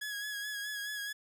sawtooth tone with vibrato, 1673 Hz, G#6, 12 cents sharp, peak -33 dBFS, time 0.01-1.13 s, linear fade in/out 10 ms, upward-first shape sine, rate 4.7 Hz, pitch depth 35 cents each way, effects none

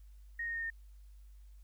sine tone with pitch steps, 1864.7 / 1851.8 / 1839 / 1826.3 Hz, A#6 / A#6 / A#6 / A#6, 0 / -12 / -24 / -36 cents, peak -35 dBFS, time 0.39-0.702 s, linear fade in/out 5 ms, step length 78 ms, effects added 50 Hz sine -52 dBFS peak until 1.63 s + white hiss -75 dBFS RMS until 1.63 s

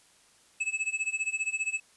square tone with tremolo, 2600 Hz, E7, 24 cents flat, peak -26 dBFS, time 0.6-1.8 s, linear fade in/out 10 ms, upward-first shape sine, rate 15 Hz, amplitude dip 90%, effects white hiss -61 dBFS RMS until 1.96 s + resampled to 24000 Hz

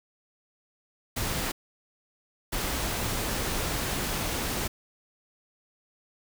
pink noise bursts at uneven times, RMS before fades -30 dBFS, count 2, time 1.16-1.52 / 2.52-4.68 s, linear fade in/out 10 ms, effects none

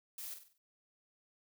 blue noise with echo, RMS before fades -45 dBFS, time 0.18-0.34 s, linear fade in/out 2 ms, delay 48 ms, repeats 5, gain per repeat -7 dB, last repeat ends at 0.58 s, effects none

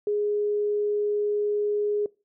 sine tone, 415.3 Hz, G#4, in tune, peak -22 dBFS, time 0.07-2.06 s, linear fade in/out 2 ms, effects noise-tail reverb RT60 0.3 s tail -23 dB re dry

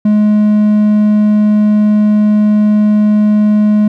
triangle tone, 210.6 Hz, G#3, 24 cents sharp, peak -4 dBFS, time 0.05-3.88 s, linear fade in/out 5 ms, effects none

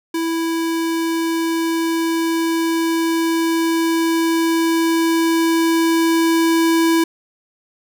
square tone with level ramp, 329.6 Hz, E4, in tune, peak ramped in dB -19 to -13 dBFS, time 0.14-7.04 s, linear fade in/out 5 ms, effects none

